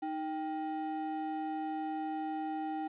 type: ring-modulated tone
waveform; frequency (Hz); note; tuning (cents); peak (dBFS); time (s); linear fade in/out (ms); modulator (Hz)
triangle; 549; C#5; -17; -29; 0.02-2.88; 10; 237
effects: resampled to 8000 Hz + 11-bit